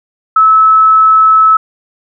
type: tone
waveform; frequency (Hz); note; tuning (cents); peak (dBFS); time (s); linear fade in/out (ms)
sine; 1300; E6; -24; -3; 0.36-1.57; 5
effects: none